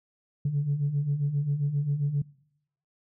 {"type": "beating tone pair", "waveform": "sine", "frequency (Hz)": [138.59, 146.09], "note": ["C#3", "D3"], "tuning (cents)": [0, -9], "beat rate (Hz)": 7.5, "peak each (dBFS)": [-30, -24], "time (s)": [0.45, 2.22], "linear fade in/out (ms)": 5, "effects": ["noise-tail reverb RT60 0.8 s tail -24 dB re dry", "tanh soft clip ceiling -19 dBFS"]}